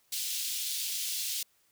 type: high-pass noise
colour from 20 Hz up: pink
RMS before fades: -34 dBFS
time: 0.12-1.43 s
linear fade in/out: 5 ms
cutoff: 3200 Hz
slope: 24 dB/octave
effects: white hiss -69 dBFS RMS until 1.71 s